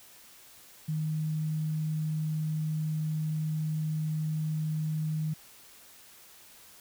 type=tone; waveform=sine; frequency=155.56 Hz; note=D#3; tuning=in tune; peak=-28 dBFS; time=0.88-5.34 s; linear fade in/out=10 ms; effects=white hiss -54 dBFS RMS until 6.8 s